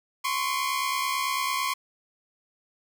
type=tone cluster; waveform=sawtooth; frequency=1033 / 1102 / 2417 Hz; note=C6 / C#6 / D7; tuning=-22 / -11 / +49 cents; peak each=-25 / -25 / -33 dBFS; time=0.24-1.74 s; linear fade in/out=10 ms; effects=none